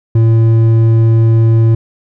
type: tone with hard clipping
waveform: sine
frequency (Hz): 113.2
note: A2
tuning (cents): +50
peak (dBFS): -7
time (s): 0.15-1.75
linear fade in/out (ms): 5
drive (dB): 6
effects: none